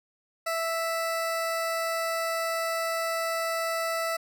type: tone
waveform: 20% pulse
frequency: 659.3 Hz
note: E5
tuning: in tune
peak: -22 dBFS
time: 0.46-4.17 s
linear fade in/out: 10 ms
effects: none